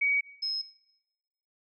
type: tone pair in turn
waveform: sine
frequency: 2260 / 5150 Hz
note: C#7 / E8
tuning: +33 / -41 cents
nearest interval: octave + major second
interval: 1426 cents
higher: second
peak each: -23 / -28 dBFS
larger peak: first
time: 0.01-0.21 / 0.42-0.62 s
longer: neither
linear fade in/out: 10 ms
effects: noise-tail reverb RT60 1.0 s tail -20 dB re dry